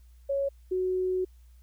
sine tone pair in turn, 554.4 / 370 Hz, C#5 / F#4, 0 / 0 cents, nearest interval perfect fifth, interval 700 cents, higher first, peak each -25 dBFS, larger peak neither, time 0.29-0.49 / 0.71-1.25 s, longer second, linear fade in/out 10 ms, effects added 60 Hz sine -51 dBFS peak until 1.62 s + white hiss -70 dBFS RMS until 1.62 s

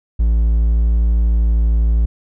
triangle tone, 56.3 Hz, A1, 40 cents sharp, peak -9 dBFS, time 0.19-2.06 s, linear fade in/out 10 ms, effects none

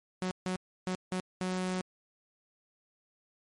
sawtooth tone bursts at uneven times, 184.4 Hz, F#3, 6 cents flat, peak -27 dBFS, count 5, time 0.22-0.31 / 0.46-0.56 / 0.87-0.95 / 1.12-1.2 / 1.41-1.81 s, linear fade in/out 0 ms, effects MP3 48 kbps

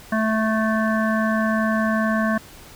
harmonic tone, 219.4 Hz, A3, 5 cents flat, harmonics 1 / 3 / 5 / 7 / 8, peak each -20 / -25 / -27 / -28 / -29 dBFS, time 0.12-2.38 s, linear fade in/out 5 ms, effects pink hiss -44 dBFS RMS until 2.75 s

